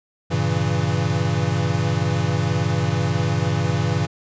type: chord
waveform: square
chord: G diminished seventh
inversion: none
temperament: equal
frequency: 98 / 116.54 / 138.59 / 164.81 Hz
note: G2 / Bb2 / Db3 / Fb3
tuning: 0 / 0 / 0 / 0 cents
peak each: -25 dBFS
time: 0.3-4.07 s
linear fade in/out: 20 ms
effects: resampled to 16000 Hz